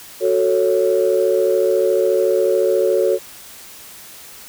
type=chord; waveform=sine; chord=F# minor; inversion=none; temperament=just; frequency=370 / 444 / 555 Hz; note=F#4 / A4 / C#5; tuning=0 / +16 / +2 cents; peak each=-17 dBFS; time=0.2-3.19 s; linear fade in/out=50 ms; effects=tanh soft clip ceiling -5 dBFS + white hiss -39 dBFS RMS until 4.48 s